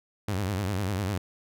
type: tone with vibrato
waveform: sawtooth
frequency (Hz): 97.7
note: G2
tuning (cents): -5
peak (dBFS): -23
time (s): 0.28-1.18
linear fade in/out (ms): 5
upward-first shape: sine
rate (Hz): 10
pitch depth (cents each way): 140
effects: none